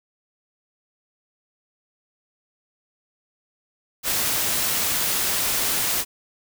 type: noise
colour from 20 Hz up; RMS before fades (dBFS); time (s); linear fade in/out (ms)
white; -23; 4.03-6.05; 50
effects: none